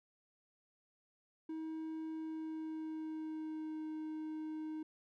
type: tone with pitch glide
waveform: triangle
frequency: 318.1 to 311.7 Hz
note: D#4 to D#4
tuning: +38 to +3 cents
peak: -38 dBFS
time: 1.49-4.83 s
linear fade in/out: 5 ms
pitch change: -35 cents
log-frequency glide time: 2.12-3.86 s
effects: none